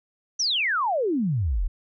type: exponential sweep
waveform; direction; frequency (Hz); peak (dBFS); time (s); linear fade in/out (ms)
sine; down; 6150 to 34.65; -21; 0.39-1.68; 10
effects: none